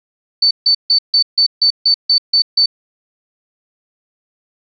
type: tone bursts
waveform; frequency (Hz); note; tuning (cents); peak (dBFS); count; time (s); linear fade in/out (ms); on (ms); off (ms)
sine; 4523; C#8; +34; -8; 10; 0.42-2.66; 5; 89; 150
effects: none